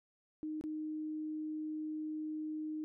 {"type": "tone with dropouts", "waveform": "sine", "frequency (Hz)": 309, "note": "D#4", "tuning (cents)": -12, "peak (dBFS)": -37, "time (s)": [0.43, 2.84], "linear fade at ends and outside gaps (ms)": 0, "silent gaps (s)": [0.611, 0.639], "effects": []}